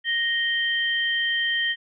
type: tone pair together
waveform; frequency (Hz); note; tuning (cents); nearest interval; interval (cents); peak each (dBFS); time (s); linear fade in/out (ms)
sine; 1864.7 / 3136; A#6 / G7; 0 / 0; major sixth; 900; -23 / -25; 0.04-1.76; 50
effects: none